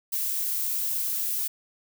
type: noise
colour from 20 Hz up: violet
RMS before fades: -28 dBFS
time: 0.12-1.48 s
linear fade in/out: 10 ms
effects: none